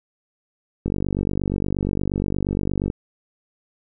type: click train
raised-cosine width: 3 ms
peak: -10 dBFS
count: 100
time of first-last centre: 0.86-2.901 s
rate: 48.5 Hz
effects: none